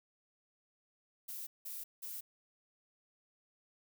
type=noise bursts; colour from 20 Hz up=violet; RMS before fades=-44 dBFS; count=3; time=1.28-2.21 s; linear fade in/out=10 ms; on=190 ms; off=180 ms; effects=none